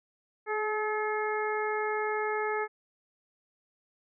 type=harmonic tone with a mistuned harmonic; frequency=428.9 Hz; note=A4; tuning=44 cents flat; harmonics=1 / 2 / 3 / 4 / 5; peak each=-31 / -34 / -36 / -37 / -38 dBFS; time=0.46-2.68 s; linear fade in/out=50 ms; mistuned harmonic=1; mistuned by=-15 cents; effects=none